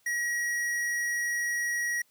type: tone with hard clipping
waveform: sine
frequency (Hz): 1907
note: A#6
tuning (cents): +39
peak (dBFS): -29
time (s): 0.06-2.02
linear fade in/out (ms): 5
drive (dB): 14
effects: white hiss -67 dBFS RMS until 2.1 s